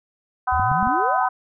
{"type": "harmonic tone", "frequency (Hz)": 252.1, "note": "B3", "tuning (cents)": 36, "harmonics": [3, 4, 5, 6], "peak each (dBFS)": [-21, -22, -25, -28], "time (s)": [0.47, 1.29], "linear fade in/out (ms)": 10}
{"type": "exponential sweep", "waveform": "sine", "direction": "up", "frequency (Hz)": [67.4, 1016], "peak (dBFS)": -25, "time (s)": [0.52, 1.27], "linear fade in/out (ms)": 5}
{"type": "clicks", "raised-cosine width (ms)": 5, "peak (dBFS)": -18, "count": 4, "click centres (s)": [0.597, 0.716, 0.828, 0.872]}
{"effects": []}